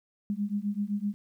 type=beating tone pair; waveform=sine; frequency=200.8 / 208.6 Hz; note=G3 / G#3; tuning=+42 / +8 cents; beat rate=7.8 Hz; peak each=-31 dBFS; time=0.3-1.14 s; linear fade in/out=0 ms; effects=11-bit